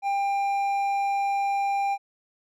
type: tone with hard clipping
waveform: triangle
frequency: 796 Hz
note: G5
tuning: 26 cents sharp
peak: -24 dBFS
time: 0.02-1.98 s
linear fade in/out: 50 ms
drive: 9 dB
effects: none